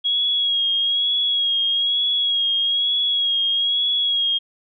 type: tone with vibrato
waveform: sine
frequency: 3305 Hz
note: G#7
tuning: 9 cents flat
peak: -17 dBFS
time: 0.04-4.39 s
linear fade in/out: 20 ms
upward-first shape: sine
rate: 1.1 Hz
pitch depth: 33 cents each way
effects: none